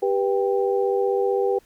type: tone cluster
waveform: sine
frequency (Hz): 394.1 / 489.6 / 789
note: G4 / B4 / G5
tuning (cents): +9 / -15 / +11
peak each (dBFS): -21 / -23 / -28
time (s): 0.02-1.59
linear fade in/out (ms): 10
effects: pink hiss -59 dBFS RMS until 1.65 s